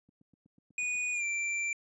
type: click train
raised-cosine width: 5 ms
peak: -39 dBFS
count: 8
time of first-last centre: 0.09-0.953 s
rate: 8.11 Hz
type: tone with pitch glide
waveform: square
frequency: 2467 to 2352 Hz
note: D#7 to D7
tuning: -15 to +2 cents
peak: -31 dBFS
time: 0.78-1.73 s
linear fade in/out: 2 ms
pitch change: -83 cents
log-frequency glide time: 1.13-1.24 s
effects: high-pass 300 Hz 12 dB/octave + resampled to 24000 Hz